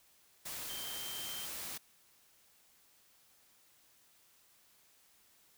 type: tone in noise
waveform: sine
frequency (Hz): 3136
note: G7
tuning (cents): 0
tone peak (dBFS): -45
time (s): 0.69-1.46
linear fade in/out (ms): 10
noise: white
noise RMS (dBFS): -43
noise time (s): 0.45-1.78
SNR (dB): -5
effects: white hiss -67 dBFS RMS until 5.57 s